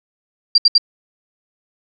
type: tone bursts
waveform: sine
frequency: 4736 Hz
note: D8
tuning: 14 cents sharp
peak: -7 dBFS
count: 3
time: 0.55-0.781 s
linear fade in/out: 5 ms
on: 31 ms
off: 69 ms
effects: none